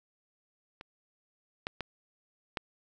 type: clicks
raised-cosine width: 0.3 ms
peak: -28 / -17 / -19 / -16 dBFS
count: 4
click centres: 0.811 / 1.669 / 1.807 / 2.572 s
effects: none